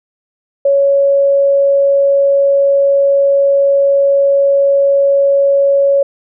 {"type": "tone", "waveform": "sine", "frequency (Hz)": 557, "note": "C#5", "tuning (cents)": 8, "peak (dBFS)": -7, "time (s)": [0.65, 6.03], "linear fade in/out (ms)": 5, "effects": []}